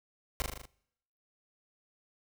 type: noise with echo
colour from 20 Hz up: pink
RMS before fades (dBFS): -31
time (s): 0.4-0.42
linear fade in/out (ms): 0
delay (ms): 39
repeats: 6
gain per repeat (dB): -3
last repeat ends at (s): 0.654
effects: noise-tail reverb RT60 0.8 s tail -24 dB re dry